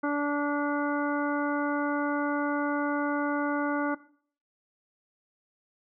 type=harmonic tone; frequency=290 Hz; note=D4; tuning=22 cents flat; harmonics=1 / 2 / 3 / 4 / 5 / 7; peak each=-27 / -33 / -35 / -35 / -34 / -45 dBFS; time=0.03-3.95 s; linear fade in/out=10 ms; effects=noise-tail reverb RT60 0.5 s tail -17 dB re dry